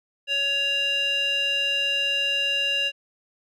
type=tone with band-pass filter; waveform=square; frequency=559 Hz; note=C#5; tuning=14 cents sharp; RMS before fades=-24 dBFS; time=0.27-2.92 s; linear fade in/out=50 ms; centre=2900 Hz; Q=5.5; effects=none